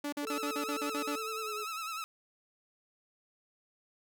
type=tone bursts; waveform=sawtooth; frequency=290 Hz; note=D4; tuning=22 cents flat; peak=-30 dBFS; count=9; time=0.04-1.157 s; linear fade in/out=5 ms; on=85 ms; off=44 ms
type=tone with pitch glide; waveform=sine; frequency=440 to 423.5 Hz; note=A4 to G#4; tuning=0 to +34 cents; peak=-40 dBFS; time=0.22-1.65 s; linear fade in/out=20 ms; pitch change=-66 cents; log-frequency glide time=1.42-1.51 s
type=tone with vibrato; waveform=sawtooth; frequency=1300 Hz; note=E6; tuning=24 cents flat; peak=-33 dBFS; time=0.27-2.04 s; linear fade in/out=0 ms; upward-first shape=sine; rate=10 Hz; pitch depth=62 cents each way
effects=none